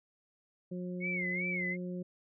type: harmonic tone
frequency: 180 Hz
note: F#3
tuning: 47 cents flat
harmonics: 1 / 2 / 3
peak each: -37 / -43 / -47 dBFS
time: 0.71-2.03 s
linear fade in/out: 10 ms
type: tone with vibrato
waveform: sine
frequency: 2162 Hz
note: C#7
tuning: 44 cents flat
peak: -33 dBFS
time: 1-1.77 s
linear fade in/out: 50 ms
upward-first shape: sine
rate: 2.6 Hz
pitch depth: 130 cents each way
effects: none